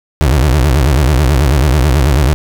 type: tone with vibrato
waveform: 30% pulse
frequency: 69 Hz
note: C#2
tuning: 7 cents flat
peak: -5 dBFS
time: 0.21-2.34 s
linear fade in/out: 0 ms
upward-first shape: sine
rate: 9.2 Hz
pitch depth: 240 cents each way
effects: 7-bit